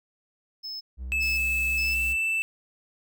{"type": "tone bursts", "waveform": "triangle", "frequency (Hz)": 5210, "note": "E8", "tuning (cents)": -21, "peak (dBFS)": -32, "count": 3, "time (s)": [0.63, 1.95], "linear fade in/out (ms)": 20, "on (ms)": 180, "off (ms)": 390}
{"type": "tone", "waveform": "triangle", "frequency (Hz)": 63.3, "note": "B1", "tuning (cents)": 43, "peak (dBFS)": -30, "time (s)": [0.97, 2.17], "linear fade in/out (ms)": 50}
{"type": "tone with pitch glide", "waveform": "triangle", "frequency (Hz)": [2612, 2652], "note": ["E7", "E7"], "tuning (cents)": [-17, 10], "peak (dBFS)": -22, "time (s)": [1.12, 2.42], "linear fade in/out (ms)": 0, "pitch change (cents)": 27, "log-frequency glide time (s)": [1.77, 1.96]}
{"type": "noise", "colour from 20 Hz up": "blue", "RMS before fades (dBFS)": -42, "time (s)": [1.22, 2.13], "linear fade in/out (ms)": 5}
{"effects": []}